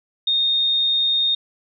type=tone; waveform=sine; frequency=3685 Hz; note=A#7; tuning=21 cents flat; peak=-16 dBFS; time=0.27-1.35 s; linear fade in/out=5 ms; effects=none